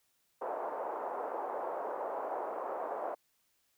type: band-pass noise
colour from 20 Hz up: pink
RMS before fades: -38 dBFS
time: 0.41-3.15 s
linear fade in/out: 10 ms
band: 490 to 980 Hz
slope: 24 dB/octave
effects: white hiss -75 dBFS RMS until 3.77 s